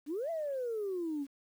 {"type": "exponential two-way sweep", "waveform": "sine", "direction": "up then down", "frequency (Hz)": [270, 680, 270], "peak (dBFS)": -32, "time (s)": [0.06, 1.27], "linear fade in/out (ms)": 50, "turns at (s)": 0.3, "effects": ["tanh soft clip ceiling -29 dBFS", "10-bit"]}